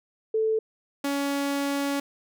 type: tone pair in turn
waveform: sine / sawtooth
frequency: 440 / 281 Hz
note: A4 / C#4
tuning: 0 / +24 cents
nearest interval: minor sixth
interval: 776 cents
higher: first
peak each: -21 dBFS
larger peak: neither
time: 0.34-0.59 / 1.04-2 s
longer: second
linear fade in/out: 5 ms
effects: none